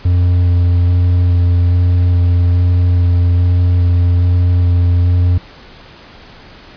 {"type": "tone with vibrato", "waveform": "triangle", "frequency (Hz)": 88.3, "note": "F2", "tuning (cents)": 20, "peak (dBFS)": -6, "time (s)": [0.05, 5.38], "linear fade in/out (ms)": 5, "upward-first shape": "square", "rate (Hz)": 1.2, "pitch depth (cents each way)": 9, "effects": ["pink hiss -38 dBFS RMS until 6.76 s", "resampled to 11025 Hz"]}